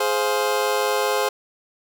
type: chord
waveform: 25% pulse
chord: F minor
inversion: first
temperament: just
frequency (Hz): 419.1 / 523.8 / 698.5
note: Ab4 / C5 / F5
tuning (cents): +16 / +2 / 0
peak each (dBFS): -19 / -19 / -25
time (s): 0-1.29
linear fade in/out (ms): 5
effects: none